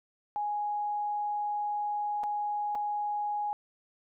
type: tone with dropouts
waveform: sine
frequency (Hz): 830.6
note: G#5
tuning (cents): 0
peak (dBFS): -29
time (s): 0.36-3.53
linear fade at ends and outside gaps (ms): 0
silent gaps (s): 2.234-2.238 / 2.75-2.754
effects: none